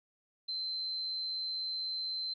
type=tone; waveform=sine; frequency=4092 Hz; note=C8; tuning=39 cents flat; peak=-34 dBFS; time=0.48-2.34 s; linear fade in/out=10 ms; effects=none